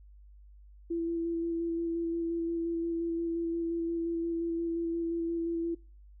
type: tone with vibrato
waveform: sine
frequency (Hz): 335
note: E4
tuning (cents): +28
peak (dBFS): -29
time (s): 0.9-5.75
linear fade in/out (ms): 10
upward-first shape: square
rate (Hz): 5.7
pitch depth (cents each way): 11
effects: noise-tail reverb RT60 0.4 s tail -26 dB re dry + added 50 Hz sine -51 dBFS peak until 6.2 s